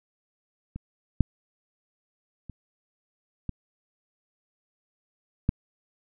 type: clicks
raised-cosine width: 5 ms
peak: -23 / -6 / -27 / -18 / -9 dBFS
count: 5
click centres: 0.76 / 1.207 / 2.497 / 3.493 / 5.491 s
effects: none